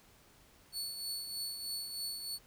sawtooth tone with tremolo, 4435 Hz, C#8, in tune, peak -33 dBFS, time 0.72-2.39 s, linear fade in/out 50 ms, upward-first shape triangle, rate 3.2 Hz, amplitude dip 55%, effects pink hiss -63 dBFS RMS until 2.46 s

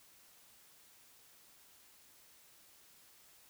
silence, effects white hiss -63 dBFS RMS until 3.49 s

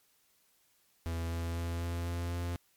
45% pulse tone with pitch steps, 83.5 / 84.13 / 84.76 / 85.4 / 86.05 / 86.69 Hz, E2 / E2 / E2 / F2 / F2 / F2, +23 / +36 / +49 / -38 / -25 / -12 cents, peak -33 dBFS, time 1.06-2.56 s, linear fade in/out 0 ms, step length 250 ms, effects white hiss -70 dBFS RMS until 2.76 s + MP3 96 kbps

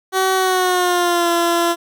15% pulse tone with pitch glide, 378.7 to 341.3 Hz, F#4 to F4, +40 to -40 cents, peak -8 dBFS, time 0.12-1.76 s, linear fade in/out 50 ms, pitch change -180 cents, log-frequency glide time 0.34-1.3 s, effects none

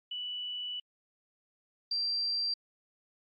sine tone pair in turn, 2962 / 4714 Hz, F#7 / D8, +1 / +6 cents, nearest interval minor sixth, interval 805 cents, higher second, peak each -35 / -29 dBFS, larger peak second, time 0.11-0.8 / 1.91-2.54 s, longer first, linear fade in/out 5 ms, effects AAC 48 kbps

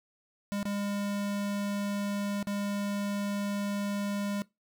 square tone with dropouts, 202.5 Hz, G#3, 43 cents flat, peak -31 dBFS, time 0.52-4.42 s, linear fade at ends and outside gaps 0 ms, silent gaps 0.629-0.654 / 2.428-2.471 s, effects noise-tail reverb RT60 0.2 s tail -21 dB re dry

